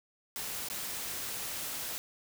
white noise with dropouts, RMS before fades -38 dBFS, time 0.36-1.98 s, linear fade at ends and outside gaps 0 ms, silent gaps 0.686-0.7 s, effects none

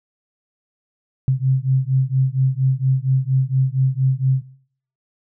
sine beating tone pair, 130 / 134.3 Hz, C3 / C3, -11 / +46 cents, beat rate 4.3 Hz, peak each -18 dBFS, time 1.28-4.42 s, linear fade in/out 0 ms, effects noise-tail reverb RT60 0.6 s tail -19 dB re dry

